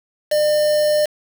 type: tone with quantisation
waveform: triangle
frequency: 602 Hz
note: D5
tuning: 43 cents sharp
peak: -12 dBFS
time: 0.31-1.06 s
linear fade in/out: 10 ms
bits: 4
effects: none